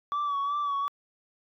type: tone with vibrato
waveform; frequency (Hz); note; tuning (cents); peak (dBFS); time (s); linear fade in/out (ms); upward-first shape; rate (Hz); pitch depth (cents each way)
sine; 1144; D6; -46; -24; 0.12-0.88; 0; sine; 2.7; 45
effects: tanh soft clip ceiling -25 dBFS